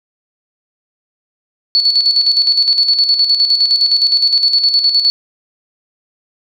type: tone with tremolo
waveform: sine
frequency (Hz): 4435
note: C#8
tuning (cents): 0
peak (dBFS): -7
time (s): 1.75-5.1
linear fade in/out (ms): 0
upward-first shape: square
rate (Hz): 9.7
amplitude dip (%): 55
effects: none